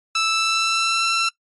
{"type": "tone with pitch glide", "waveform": "15% pulse", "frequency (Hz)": [1318.5, 1345.4], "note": ["E6", "E6"], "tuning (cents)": [0, 35], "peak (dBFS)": -11, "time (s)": [0.15, 1.29], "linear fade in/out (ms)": 5, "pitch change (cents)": 35, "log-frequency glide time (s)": [0.29, 1.07], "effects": ["noise-tail reverb RT60 0.1 s tail -21 dB re dry", "MP3 48 kbps"]}